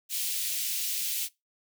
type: high-pass noise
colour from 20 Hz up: white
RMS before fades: -31 dBFS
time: 0.09-1.29 s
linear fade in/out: 50 ms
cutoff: 2500 Hz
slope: 24 dB/octave
effects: noise-tail reverb RT60 0.2 s tail -21 dB re dry